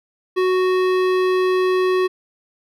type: tone with hard clipping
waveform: sine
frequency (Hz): 370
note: F#4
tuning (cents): 0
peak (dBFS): -17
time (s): 0.36-2.08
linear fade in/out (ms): 20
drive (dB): 16
effects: none